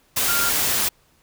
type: tone in noise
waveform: sine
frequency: 1396.9 Hz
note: F6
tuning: in tune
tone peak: -23 dBFS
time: 0.28-0.5 s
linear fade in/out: 10 ms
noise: white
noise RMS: -21 dBFS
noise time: 0.16-0.89 s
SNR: -5 dB
effects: pink hiss -60 dBFS RMS until 1.22 s